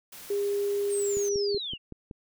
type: noise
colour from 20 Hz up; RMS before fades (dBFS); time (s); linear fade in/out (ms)
white; -45; 0.12-1.29; 5
type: tone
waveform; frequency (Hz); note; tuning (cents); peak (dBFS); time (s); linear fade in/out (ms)
sine; 404.7; G#4; -45; -25; 0.3-1.58; 5
type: linear sweep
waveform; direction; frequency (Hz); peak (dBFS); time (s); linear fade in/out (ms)
sine; down; 8800 to 2700; -32; 0.89-1.78; 50
type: click train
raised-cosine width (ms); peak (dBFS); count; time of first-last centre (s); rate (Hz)
3; -27; 6; 1.17-2.112; 5.31
effects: none